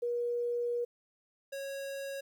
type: tone pair in turn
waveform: sine / square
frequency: 479.3 / 550.2 Hz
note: A#4 / C#5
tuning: +48 / -13 cents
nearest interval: major second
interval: 239 cents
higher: second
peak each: -30 / -38 dBFS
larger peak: first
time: 0.02-0.85 / 1.52-2.21 s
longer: first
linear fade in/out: 10 ms
effects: 11-bit